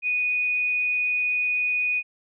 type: tone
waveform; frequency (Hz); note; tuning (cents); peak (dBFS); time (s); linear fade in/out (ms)
sine; 2477; D#7; -8; -21; 0.02-2.03; 50
effects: none